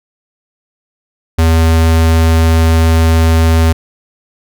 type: tone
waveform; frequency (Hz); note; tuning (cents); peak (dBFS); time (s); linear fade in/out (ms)
square; 81.5; E2; -19; -7; 1.38-3.73; 10
effects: none